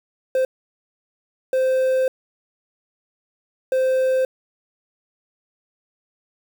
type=tone bursts at uneven times; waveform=triangle; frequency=520 Hz; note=C5; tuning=11 cents flat; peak=-14 dBFS; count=3; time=0.35-0.45 / 1.53-2.08 / 3.72-4.25 s; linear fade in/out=2 ms; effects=7-bit